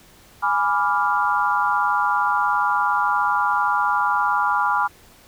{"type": "chord", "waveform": "sine", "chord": "G# diminished seventh", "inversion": "none", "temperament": "equal", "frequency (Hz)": [830.6, 987.8, 1174.7, 1396.9], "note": ["G#5", "B5", "D6", "F6"], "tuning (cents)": [0, 0, 0, 0], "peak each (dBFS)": [-23, -22, -23, -23], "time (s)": [0.42, 4.88], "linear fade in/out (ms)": 20, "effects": ["pink hiss -50 dBFS RMS until 5.27 s"]}